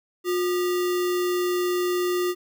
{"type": "tone with sample-and-hold", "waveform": "sine", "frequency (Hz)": 358, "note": "F4", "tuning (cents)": 43, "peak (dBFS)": -21, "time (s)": [0.24, 2.35], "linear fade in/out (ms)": 50, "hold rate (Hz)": 1575, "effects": []}